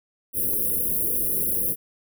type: band-stop noise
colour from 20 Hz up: white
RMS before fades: -24 dBFS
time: 0.33-1.76 s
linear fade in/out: 50 ms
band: 540 to 9900 Hz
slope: 96 dB/octave
effects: none